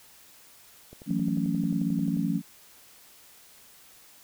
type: click train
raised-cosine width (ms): 2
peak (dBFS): -32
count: 15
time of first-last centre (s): 0.93-2.169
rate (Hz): 11.3
type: chord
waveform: sine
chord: F# minor seventh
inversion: third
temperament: just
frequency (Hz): 166.5 / 185 / 222 / 277.5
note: E3 / F#3 / A3 / C#4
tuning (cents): +18 / 0 / +16 / +2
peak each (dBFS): -30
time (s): 1.06-2.42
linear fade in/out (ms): 50
effects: white hiss -54 dBFS RMS until 4.23 s